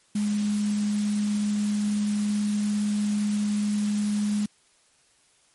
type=tone in noise; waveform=sine; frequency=207.7 Hz; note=G#3; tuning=in tune; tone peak=-22 dBFS; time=0.15-4.46 s; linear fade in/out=5 ms; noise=white; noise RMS=-39 dBFS; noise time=0.15-4.46 s; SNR=+14 dB; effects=white hiss -62 dBFS RMS until 5.54 s + MP3 48 kbps